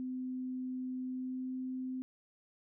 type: tone with pitch glide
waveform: sine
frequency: 255.7 to 257.5 Hz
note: C4 to C4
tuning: -40 to -28 cents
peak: -36 dBFS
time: 0-2.02 s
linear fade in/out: 0 ms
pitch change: +12 cents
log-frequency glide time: 1.05-1.55 s
effects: none